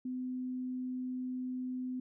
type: tone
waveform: sine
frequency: 254 Hz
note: B3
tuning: 49 cents sharp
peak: -35 dBFS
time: 0.05-2 s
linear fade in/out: 5 ms
effects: none